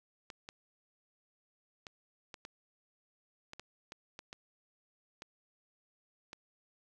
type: clicks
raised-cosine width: 0.2 ms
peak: -28 dBFS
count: 12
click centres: 0.302 / 0.489 / 1.868 / 2.342 / 2.451 / 3.534 / 3.596 / 3.921 / 4.191 / 4.329 / 5.221 / 6.331 s
effects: none